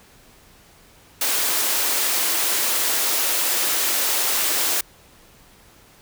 white high-pass noise, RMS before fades -21 dBFS, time 1.21-4.81 s, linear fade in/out 5 ms, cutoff 290 Hz, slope 24 dB/octave, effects pink hiss -51 dBFS RMS until 6.01 s

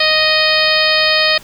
harmonic tone, 622.3 Hz, D#5, in tune, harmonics 1 / 2 / 3 / 4 / 5 / 6 / 7 / 8, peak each -18 / -22 / -17 / -18 / -20 / -20 / -17 / -20 dBFS, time 0-1.38 s, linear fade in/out 5 ms, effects pink hiss -40 dBFS RMS until 1.43 s

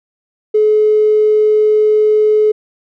triangle tone with tanh clipping, 427.2 Hz, G#4, 49 cents sharp, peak -7 dBFS, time 0.54-2.52 s, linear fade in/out 10 ms, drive 2 dB, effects none

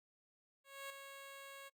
10% pulse tone with ADSR envelope, 550 Hz, C#5, 14 cents flat, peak -36 dBFS, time 0.64-1.7 s, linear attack 260 ms, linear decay 4 ms, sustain -7 dB, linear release 26 ms, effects noise-tail reverb RT60 0.1 s tail -25 dB re dry

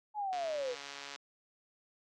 sine linear sweep, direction down, 860 to 466.2 Hz, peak -33 dBFS, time 0.14-0.76 s, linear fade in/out 50 ms
click train, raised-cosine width 0.2 ms, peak -28 dBFS, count 118, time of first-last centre 0.33-1.16 s, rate 141 Hz
effects high-pass 300 Hz 12 dB/octave + AAC 32 kbps

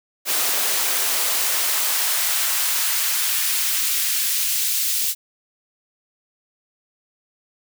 white noise with high-pass filter sweep, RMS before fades -21 dBFS, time 0.25-5.15 s, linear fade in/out 50 ms, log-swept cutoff 320 to 3500 Hz, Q 0.72, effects none

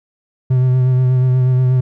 triangle tone with vibrato, 127.8 Hz, C3, 40 cents flat, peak -8 dBFS, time 0.5-1.81 s, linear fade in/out 10 ms, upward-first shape sine, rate 8.3 Hz, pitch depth 23 cents each way, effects none

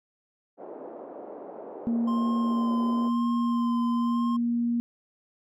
white band-pass noise, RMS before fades -41 dBFS, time 0.57-3.11 s, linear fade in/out 50 ms, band 280 to 690 Hz, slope 24 dB/octave
sine tone with pitch glide, 233.1 to 236.6 Hz, A#3 to A#3, 0 to +26 cents, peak -23 dBFS, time 1.87-4.8 s, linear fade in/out 0 ms, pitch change +26 cents, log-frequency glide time 2.62-3.04 s
triangle tone with vibrato, 1046.5 Hz, C6, in tune, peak -30 dBFS, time 2.07-4.37 s, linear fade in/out 10 ms, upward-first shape sine, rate 0.99 Hz, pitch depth 31 cents each way
effects none

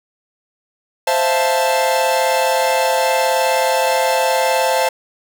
45% pulse chord, F major seventh, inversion second, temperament equal, 523.3 / 659.3 / 698.5 / 880 Hz, C5 / E5 / F5 / A5, 0 / 0 / 0 / 0 cents, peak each -18 / -21 / -23 / -18 dBFS, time 1.07-4.89 s, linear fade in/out 5 ms, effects none

